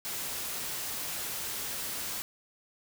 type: noise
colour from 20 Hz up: white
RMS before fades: -36 dBFS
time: 0.05-2.22 s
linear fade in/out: 0 ms
effects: none